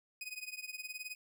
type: tone with tremolo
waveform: sawtooth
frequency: 2500 Hz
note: D#7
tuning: 8 cents sharp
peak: -35 dBFS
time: 0.21-1.15 s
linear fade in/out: 2 ms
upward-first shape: triangle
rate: 19 Hz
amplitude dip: 95%
effects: none